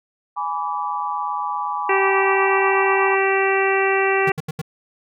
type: chord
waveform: sine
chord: G# diminished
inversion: none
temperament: equal with one note detuned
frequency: 830.6 / 987.8 / 1155.8 Hz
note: G#5 / B5 / D6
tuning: 0 / 0 / -28 cents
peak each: -26 dBFS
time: 0.36-3.16 s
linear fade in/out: 20 ms
type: harmonic tone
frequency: 388 Hz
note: G4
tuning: 18 cents flat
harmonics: 1 / 2 / 3 / 4 / 5 / 6 / 7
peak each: -19 / -23 / -26 / -27 / -23 / -27 / -26 dBFS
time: 1.89-4.32 s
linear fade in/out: 5 ms
type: tone bursts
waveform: square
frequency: 155.56 Hz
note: D#3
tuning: in tune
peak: -24 dBFS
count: 4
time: 4.27-4.616 s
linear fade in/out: 5 ms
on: 28 ms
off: 78 ms
effects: none